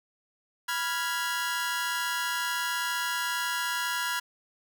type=chord; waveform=sawtooth; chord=F diminished; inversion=second; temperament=equal with one note detuned; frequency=984.3 / 1396.9 / 1661.2 Hz; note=Cb6 / F6 / Ab6; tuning=-6 / 0 / 0 cents; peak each=-29 dBFS; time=0.68-4.2 s; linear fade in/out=10 ms; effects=none